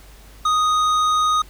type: tone with hard clipping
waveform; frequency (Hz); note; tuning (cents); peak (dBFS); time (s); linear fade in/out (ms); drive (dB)
sine; 1244.5; D#6; 0; -17; 0.45-1.42; 5; 10
effects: added 50 Hz sine -43 dBFS peak until 1.49 s + pink hiss -48 dBFS RMS until 1.49 s